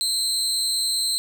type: tone with amplitude modulation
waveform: 30% pulse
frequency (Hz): 4095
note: C8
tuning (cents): -38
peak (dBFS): -15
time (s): 0.01-1.18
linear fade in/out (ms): 0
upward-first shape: sine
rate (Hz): 225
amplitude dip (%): 70
effects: none